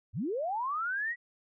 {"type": "linear sweep", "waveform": "sine", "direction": "up", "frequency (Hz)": [73.3, 1961], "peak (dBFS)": -30, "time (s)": [0.13, 1.16], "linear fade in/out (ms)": 50, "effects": []}